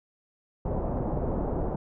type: low-pass noise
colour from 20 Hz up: pink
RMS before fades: -29 dBFS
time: 0.65-1.76 s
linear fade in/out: 5 ms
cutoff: 830 Hz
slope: 24 dB/octave
effects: none